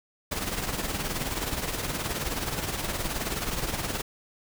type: noise with tremolo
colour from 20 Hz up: pink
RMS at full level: -28 dBFS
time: 0.31-4.02 s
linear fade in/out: 10 ms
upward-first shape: triangle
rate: 19 Hz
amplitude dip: 65%
effects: none